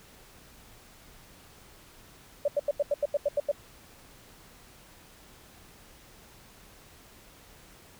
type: tone bursts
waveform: sine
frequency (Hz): 578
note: D5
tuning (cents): -28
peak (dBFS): -22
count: 10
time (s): 2.45-3.516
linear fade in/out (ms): 5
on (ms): 31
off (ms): 84
effects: pink hiss -54 dBFS RMS until 7.99 s